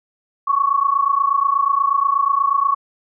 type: tone pair together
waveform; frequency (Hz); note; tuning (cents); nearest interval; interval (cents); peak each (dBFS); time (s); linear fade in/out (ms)
sine; 1100 / 1128.3; C#6 / C#6; -14 / +30; unison; 44; -17 / -17; 0.47-2.75; 10
effects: none